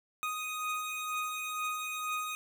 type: beating tone pair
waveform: 25% pulse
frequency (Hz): 1244.5 / 1246.6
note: D#6 / D#6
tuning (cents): 0 / +3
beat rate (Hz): 2.1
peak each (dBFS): -37 / -31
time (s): 0.23-2.35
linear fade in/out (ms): 0
effects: none